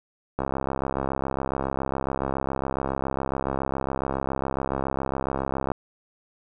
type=click train; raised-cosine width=1 ms; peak=-12 dBFS; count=359; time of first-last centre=0.39-5.717 s; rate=67.2 Hz; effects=none